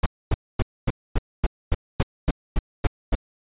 brown noise bursts, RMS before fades -18 dBFS, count 12, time 0.03-3.152 s, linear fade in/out 5 ms, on 31 ms, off 250 ms, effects resampled to 8000 Hz

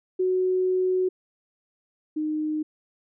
sine tone pair in turn, 370 / 307.3 Hz, F#4 / D#4, 0 / -21 cents, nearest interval minor third, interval 321 cents, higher first, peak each -20 / -24 dBFS, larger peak first, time 0.19-1.09 / 2.16-2.63 s, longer first, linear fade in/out 10 ms, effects none

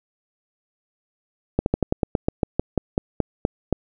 slowing click train, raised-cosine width 2 ms, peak -5 dBFS, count 15, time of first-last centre 1.59-3.727 s, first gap 71 ms, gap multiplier 1.11, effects none

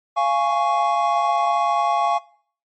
triangle chord, Db major, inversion first, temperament just, 693 / 831.5 / 1108.7 Hz, F5 / Ab5 / Db6, -14 / +2 / 0 cents, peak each -19 dBFS, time 0.16-2.19 s, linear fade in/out 20 ms, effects noise-tail reverb RT60 0.5 s tail -20 dB re dry + MP3 32 kbps

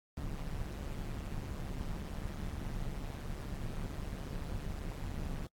brown noise with amplitude modulation, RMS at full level -36 dBFS, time 0.17-5.47 s, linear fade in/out 2 ms, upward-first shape sine, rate 144 Hz, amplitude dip 80%, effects noise-tail reverb RT60 0.1 s tail -26 dB re dry + AAC 64 kbps

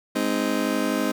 30% pulse chord, Ab major, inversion none, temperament just, 207.7 / 259.6 / 311.5 Hz, Ab3 / C4 / Eb4, 0 / -13 / +2 cents, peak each -25 / -23 / -24 dBFS, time 0.15-1.12 s, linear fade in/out 10 ms, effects none

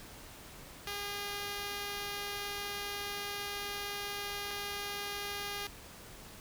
5% pulse tone pair in turn, 406.3 / 406.3 Hz, G#4 / G#4, -38 / -38 cents, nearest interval unison, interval 0 cents, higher neither, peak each -26 dBFS, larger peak neither, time 0.87-4.51 / 4.51-5.67 s, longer first, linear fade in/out 2 ms, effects pink hiss -51 dBFS RMS until 6.4 s

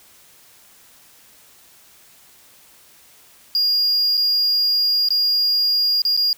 triangle tone with dropouts, 4835 Hz, D8, 50 cents sharp, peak -14 dBFS, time 3.55-6.33 s, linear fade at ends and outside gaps 1 ms, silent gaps 4.171-4.176 / 5.087-5.105 / 6.019-6.051 / 6.166-6.174 s, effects white hiss -50 dBFS RMS until 6.37 s

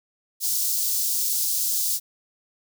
white high-pass noise, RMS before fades -24 dBFS, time 0.4-2 s, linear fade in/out 50 ms, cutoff 4600 Hz, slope 24 dB/octave, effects none

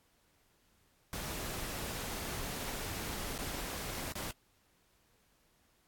pink noise with dropouts, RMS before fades -40 dBFS, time 1.13-4.31 s, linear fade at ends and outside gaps 0 ms, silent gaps 3.379-3.388 / 4.123-4.154 s, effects pink hiss -71 dBFS RMS until 5.87 s + AAC 64 kbps

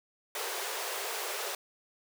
pink high-pass noise, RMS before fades -36 dBFS, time 0.35-1.55 s, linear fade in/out 2 ms, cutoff 370 Hz, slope 96 dB/octave, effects none

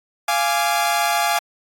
sawtooth chord, D diminished, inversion first, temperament equal with one note detuned, 694 / 830.6 / 1174.7 Hz, F5 / Ab5 / D6, -11 / 0 / 0 cents, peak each -17 / -17 / -21 dBFS, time 0.28-1.39 s, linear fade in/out 5 ms, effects AAC 48 kbps

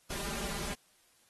pink noise with comb filter, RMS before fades -38 dBFS, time 0.1-0.74 s, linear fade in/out 5 ms, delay 5 ms, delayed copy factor +0.85, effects white hiss -67 dBFS RMS until 1.29 s + AAC 32 kbps

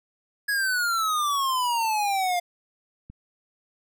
square exponential sweep, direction down, 1681 to 697 Hz, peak -23 dBFS, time 0.48-2.4 s, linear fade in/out 10 ms
click, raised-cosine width 5 ms, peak -30 dBFS, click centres 3.1 s
effects none

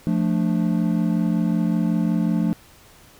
triangle chord, D minor, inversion first, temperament equal, 174.61 / 220 / 293.7 Hz, F3 / A3 / D4, 0 / 0 / 0 cents, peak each -19 / -20 / -24 dBFS, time 0.07-2.53 s, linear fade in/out 0 ms, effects pink hiss -50 dBFS RMS until 3.19 s

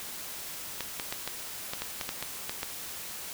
clicks, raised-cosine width 0.2 ms, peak -15 dBFS, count 11, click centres 0.807 / 0.998 / 1.125 / 1.276 / 1.735 / 1.82 / 2.012 / 2.091 / 2.226 / 2.495 / 2.631 s, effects white hiss -40 dBFS RMS until 3.33 s

